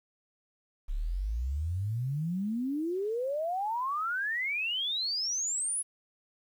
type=exponential sweep; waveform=sine; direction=up; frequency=32.85 to 10548 Hz; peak=-29 dBFS; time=0.88-5.83 s; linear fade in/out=20 ms; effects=10-bit